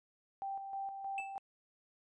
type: tone with tremolo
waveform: sine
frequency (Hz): 784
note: G5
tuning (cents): 0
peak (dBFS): -37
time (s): 0.42-1.38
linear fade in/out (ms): 0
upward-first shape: square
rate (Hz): 3.2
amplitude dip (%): 45
type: tone with exponential decay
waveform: triangle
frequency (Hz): 2637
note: E7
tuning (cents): 0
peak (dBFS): -34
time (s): 1.18-1.39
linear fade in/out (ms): 1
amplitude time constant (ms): 45
effects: resampled to 24000 Hz